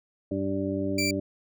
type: harmonic tone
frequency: 97.5 Hz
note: G2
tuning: 9 cents flat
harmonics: 1 / 2 / 3 / 4 / 6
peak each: -35 / -33 / -29 / -34 / -34 dBFS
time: 0.31-1.2 s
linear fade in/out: 5 ms
type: tone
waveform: 20% pulse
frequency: 2342 Hz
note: D7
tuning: 5 cents flat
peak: -21 dBFS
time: 0.98-1.11 s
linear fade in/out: 5 ms
effects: none